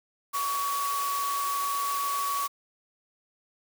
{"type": "tone in noise", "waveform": "sine", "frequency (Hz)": 1127, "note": "C#6", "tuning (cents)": 28, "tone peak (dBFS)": -27, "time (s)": [0.33, 2.48], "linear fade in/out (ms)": 20, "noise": "white", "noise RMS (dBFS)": -35, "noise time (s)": [0.33, 2.48], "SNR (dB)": 5, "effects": ["high-pass 400 Hz 12 dB/octave"]}